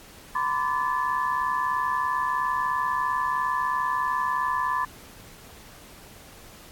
sine tone cluster, 960 / 1020 / 1163 / 1736 Hz, B5 / C6 / D6 / A6, -49 / -44 / -17 / -24 cents, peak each -33 / -25 / -30 / -31 dBFS, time 0.35-4.85 s, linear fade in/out 5 ms, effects pink hiss -48 dBFS RMS until 6.71 s + AAC 64 kbps

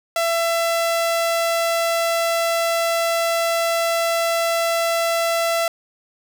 sawtooth tone, 670 Hz, E5, 28 cents sharp, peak -14 dBFS, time 0.16-5.68 s, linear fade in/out 2 ms, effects none

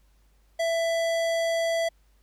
sine tone with hard clipping, 664 Hz, E5, 12 cents sharp, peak -25 dBFS, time 0.59-1.89 s, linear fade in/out 10 ms, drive 18 dB, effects added 50 Hz sine -59 dBFS peak until 2.22 s + pink hiss -69 dBFS RMS until 2.22 s

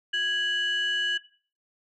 sine tone pair together, 1657.3 / 2953 Hz, G#6 / F#7, -4 / -4 cents, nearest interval minor seventh, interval 1000 cents, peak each -25 dBFS, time 0.13-1.18 s, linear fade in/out 10 ms, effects noise-tail reverb RT60 0.4 s tail -17 dB re dry + tanh soft clip ceiling -20 dBFS

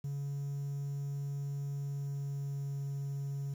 triangle tone with pitch glide, 140.9 to 139.6 Hz, C#3 to C#3, +29 to +13 cents, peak -32 dBFS, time 0.04-3.54 s, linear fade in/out 5 ms, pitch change -16 cents, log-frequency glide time 1.72-2.83 s, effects tanh soft clip ceiling -29 dBFS + 10-bit

